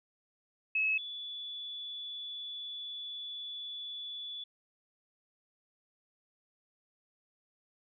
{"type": "tone pair in turn", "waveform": "sine", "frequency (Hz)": [2580, 3444], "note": ["E7", "A7"], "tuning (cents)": [-38, -38], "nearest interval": "perfect fourth", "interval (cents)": 500, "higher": "second", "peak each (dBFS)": [-27, -39], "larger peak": "first", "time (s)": [[0.75, 0.98], [0.98, 4.44]], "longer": "second", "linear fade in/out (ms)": 5, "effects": []}